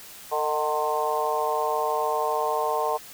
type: harmonic tone with a mistuned harmonic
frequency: 150.8 Hz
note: D3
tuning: 46 cents sharp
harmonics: 3 / 4 / 5 / 6 / 7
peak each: -29 / -29 / -29 / -29 / -29 dBFS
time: 0.31-2.98 s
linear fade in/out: 20 ms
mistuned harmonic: 4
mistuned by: +39 cents
effects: white hiss -44 dBFS RMS until 3.13 s